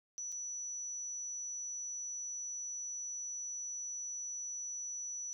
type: tone with dropouts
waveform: sine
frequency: 5920 Hz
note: F#8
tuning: in tune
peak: -39 dBFS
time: 0.18-5.33 s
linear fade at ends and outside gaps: 0 ms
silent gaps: 0.32-0.324 s
effects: none